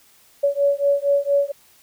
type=beating tone pair; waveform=sine; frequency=563 / 567.3 Hz; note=C#5 / C#5; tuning=+27 / +40 cents; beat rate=4.3 Hz; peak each=-19 dBFS; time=0.43-1.52 s; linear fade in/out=10 ms; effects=white hiss -54 dBFS RMS until 1.82 s